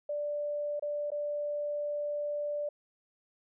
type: tone with dropouts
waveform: sine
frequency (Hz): 587.3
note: D5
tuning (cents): 0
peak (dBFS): -31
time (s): 0.09-2.69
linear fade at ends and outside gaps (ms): 5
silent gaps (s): 0.796-0.823 / 1.104-1.117
effects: none